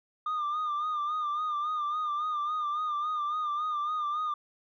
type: tone with vibrato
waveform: sine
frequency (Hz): 1209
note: D6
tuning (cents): +50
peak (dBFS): -26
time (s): 0.26-4.34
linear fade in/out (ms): 5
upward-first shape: sine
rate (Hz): 3.6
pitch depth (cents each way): 56
effects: tanh soft clip ceiling -27 dBFS